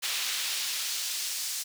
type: noise with high-pass filter sweep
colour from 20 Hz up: brown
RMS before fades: -32 dBFS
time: 0.02-1.64 s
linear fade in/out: 20 ms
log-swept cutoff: 3100 to 5700 Hz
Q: 1
effects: none